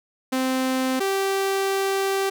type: tone pair in turn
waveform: sawtooth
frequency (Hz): 260 / 389.6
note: C4 / G4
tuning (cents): -11 / -11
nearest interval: perfect fifth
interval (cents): 700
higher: second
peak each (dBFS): -17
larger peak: neither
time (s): 0.32-1 / 1-2.3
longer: second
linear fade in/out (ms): 10
effects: none